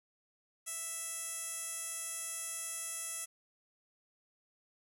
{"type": "tone with band-pass filter", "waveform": "15% pulse", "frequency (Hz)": 659.3, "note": "E5", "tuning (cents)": 0, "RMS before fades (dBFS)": -41, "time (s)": [0.66, 3.26], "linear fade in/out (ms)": 20, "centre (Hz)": 9400, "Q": 4.1, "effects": []}